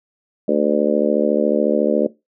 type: harmonic tone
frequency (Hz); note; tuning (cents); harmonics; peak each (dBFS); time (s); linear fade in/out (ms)
74; D2; +14; 3 / 4 / 5 / 6 / 7 / 8; -21 / -21 / -21 / -21 / -21 / -21; 0.48-2.07; 5
effects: noise-tail reverb RT60 0.2 s tail -18 dB re dry